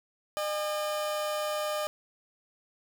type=tone pair together; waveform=30% pulse; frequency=606 / 815.3 Hz; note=D#5 / G#5; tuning=-46 / -32 cents; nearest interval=perfect fourth; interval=514 cents; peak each=-27 / -38 dBFS; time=0.37-1.87 s; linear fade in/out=0 ms; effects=none